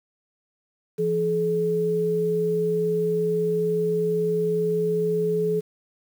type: tone pair together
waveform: sine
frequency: 169.61 / 427.4 Hz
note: E3 / G#4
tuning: +50 / +50 cents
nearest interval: octave + major third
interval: 1600 cents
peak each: -27 / -21 dBFS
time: 0.98-5.61 s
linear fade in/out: 20 ms
effects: 8-bit